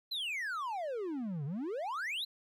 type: exponential two-way sweep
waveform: triangle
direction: down then up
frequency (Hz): 4186 to 133.4 to 4186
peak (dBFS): -33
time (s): 0.11-2.25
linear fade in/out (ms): 10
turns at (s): 1.45
effects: none